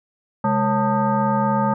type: tone with frequency modulation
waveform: sine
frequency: 551 Hz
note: C#5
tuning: 11 cents flat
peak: -16 dBFS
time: 0.44-1.74 s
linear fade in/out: 5 ms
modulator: 342 Hz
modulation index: 1.8
effects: none